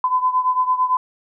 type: beating tone pair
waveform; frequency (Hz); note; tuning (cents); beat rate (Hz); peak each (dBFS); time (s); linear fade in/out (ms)
sine; 1011 / 1019.9; B5 / C6; +40 / -45; 8.9; -17 / -21; 0.04-0.97; 2
effects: none